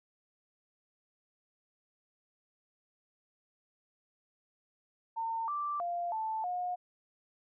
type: tone with pitch steps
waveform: sine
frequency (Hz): 907 / 1173 / 696 / 880 / 719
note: A#5 / D6 / F5 / A5 / F#5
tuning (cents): -48 / -2 / -6 / 0 / -50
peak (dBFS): -32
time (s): 5.16-6.76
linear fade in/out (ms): 20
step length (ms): 320
effects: none